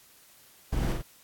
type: noise with echo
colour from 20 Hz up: brown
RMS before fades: -29 dBFS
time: 0.72-0.93 s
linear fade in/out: 10 ms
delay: 45 ms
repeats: 2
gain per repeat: -3 dB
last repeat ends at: 1.02 s
effects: white hiss -57 dBFS RMS until 1.23 s + AAC 64 kbps